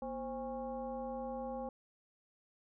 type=tone with frequency modulation; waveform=sine; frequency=526 Hz; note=C5; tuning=9 cents sharp; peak=-38 dBFS; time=0.02-1.69 s; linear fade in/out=2 ms; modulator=287 Hz; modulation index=1.2; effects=none